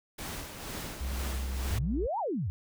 pink noise with tremolo, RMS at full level -38 dBFS, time 0.18-1.79 s, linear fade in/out 10 ms, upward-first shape sine, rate 2.1 Hz, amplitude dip 50%
triangle tone with pitch glide, 65.41 to 59.29 Hz, C2 to A#1, 0 to +30 cents, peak -29 dBFS, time 1-2.07 s, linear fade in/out 10 ms, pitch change -170 cents, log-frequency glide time 1.7-1.95 s
sine exponential two-way sweep, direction up then down, 77.78 to 982 to 77.78 Hz, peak -29 dBFS, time 1.71-2.5 s, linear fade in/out 0 ms, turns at 2.19 s
effects none

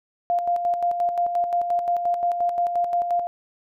sine tone with tremolo, 698.5 Hz, F5, in tune, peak -18 dBFS, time 0.3-3.27 s, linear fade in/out 0 ms, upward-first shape square, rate 5.7 Hz, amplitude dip 50%, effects none

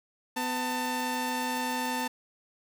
sawtooth tone pair together, 250.6 / 893 Hz, B3 / A5, +25 / +25 cents, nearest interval octave + minor seventh, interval 2200 cents, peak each -29 / -27 dBFS, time 0.36-2.08 s, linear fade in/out 10 ms, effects none

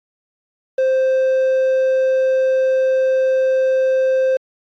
triangle tone with quantisation, 523.3 Hz, C5, in tune, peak -11 dBFS, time 0.78-4.37 s, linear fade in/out 5 ms, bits 6, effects low-pass 4000 Hz 12 dB/octave + AAC 64 kbps

